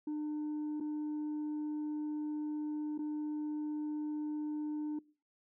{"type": "tone with dropouts", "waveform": "sine", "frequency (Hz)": 301.3, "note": "D4", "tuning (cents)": 44, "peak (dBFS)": -32, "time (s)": [0.07, 4.99], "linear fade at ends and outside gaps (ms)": 5, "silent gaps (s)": [[0.801, 0.807], [2.979, 2.989]], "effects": ["noise-tail reverb RT60 0.4 s tail -24 dB re dry", "tanh soft clip ceiling -34 dBFS"]}